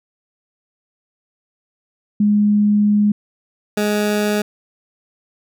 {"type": "tone pair in turn", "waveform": ["sine", "20% pulse"], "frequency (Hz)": [207.7, 208.8], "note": ["G#3", "G#3"], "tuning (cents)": [0, 10], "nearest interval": "unison", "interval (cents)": 10, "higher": "second", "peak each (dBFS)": -11, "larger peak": "neither", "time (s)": [[2.2, 3.12], [3.77, 4.42]], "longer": "first", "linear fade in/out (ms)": 5, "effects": []}